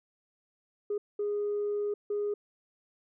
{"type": "tone bursts at uneven times", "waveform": "sine", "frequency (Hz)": 412.6, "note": "G#4", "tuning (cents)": -11, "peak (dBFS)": -27, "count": 3, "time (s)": [[0.9, 0.98], [1.19, 1.94], [2.1, 2.34]], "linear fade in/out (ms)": 5, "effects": ["tanh soft clip ceiling -25 dBFS"]}